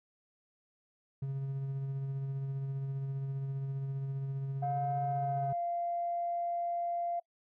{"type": "tone with tremolo", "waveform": "triangle", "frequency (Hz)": 136.3, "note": "C#3", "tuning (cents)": -29, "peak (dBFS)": -30, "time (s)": [1.22, 5.53], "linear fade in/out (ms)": 5, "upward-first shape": "sine", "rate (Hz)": 15, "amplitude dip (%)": 30}
{"type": "tone with pitch glide", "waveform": "sine", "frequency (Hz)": [711, 691.6], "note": ["F5", "F5"], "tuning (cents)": [31, -17], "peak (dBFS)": -31, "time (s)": [4.62, 7.2], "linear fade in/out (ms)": 10, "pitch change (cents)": -48, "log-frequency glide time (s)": [5.05, 5.6]}
{"effects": ["noise-tail reverb RT60 0.1 s tail -24 dB re dry", "tanh soft clip ceiling -24 dBFS"]}